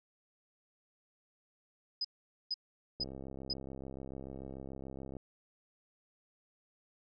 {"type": "tone bursts", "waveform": "sine", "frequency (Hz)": 5010, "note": "D#8", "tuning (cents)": 11, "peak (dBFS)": -32, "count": 4, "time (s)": [2.01, 3.534], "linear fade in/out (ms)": 5, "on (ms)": 36, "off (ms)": 460}
{"type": "click train", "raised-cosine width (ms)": 2, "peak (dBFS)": -32, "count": 146, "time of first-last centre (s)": [3, 5.167], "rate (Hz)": 66.9}
{"effects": []}